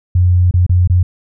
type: tone with dropouts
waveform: sine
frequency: 89.6 Hz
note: F2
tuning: 45 cents sharp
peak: -7 dBFS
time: 0.15-1.03 s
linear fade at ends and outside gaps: 5 ms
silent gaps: 0.511-0.539 / 0.665-0.694 / 0.875-0.898 s
effects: none